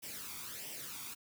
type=noise with flanger; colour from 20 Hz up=white; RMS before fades=-45 dBFS; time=0.02-1.15 s; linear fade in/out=20 ms; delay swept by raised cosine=0.36 to 0.88 ms; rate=1.5 Hz; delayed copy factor=+0.65; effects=high-pass 80 Hz 12 dB/octave